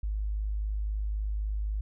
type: tone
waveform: sine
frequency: 51.91 Hz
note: G#1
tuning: in tune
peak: -28 dBFS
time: 0.03-1.81 s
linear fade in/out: 5 ms
effects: none